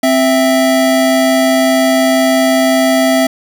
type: tone pair together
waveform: square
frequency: 261.9 / 660 Hz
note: C4 / E5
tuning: +2 / +2 cents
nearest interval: octave + major third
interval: 1600 cents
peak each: -12 dBFS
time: 0.03-3.27 s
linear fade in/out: 5 ms
effects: none